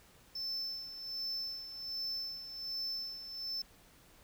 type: tone with tremolo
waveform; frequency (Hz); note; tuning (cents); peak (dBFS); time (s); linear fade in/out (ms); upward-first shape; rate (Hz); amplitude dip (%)
triangle; 5290; E8; +5; -34; 0.35-3.62; 5; sine; 1.3; 65
effects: pink hiss -62 dBFS RMS until 4.23 s